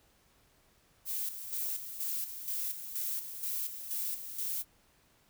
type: noise with tremolo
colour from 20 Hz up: violet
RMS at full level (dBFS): -35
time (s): 1.05-4.65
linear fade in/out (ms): 50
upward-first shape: square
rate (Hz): 2.1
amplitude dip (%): 60
effects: pink hiss -67 dBFS RMS until 5.29 s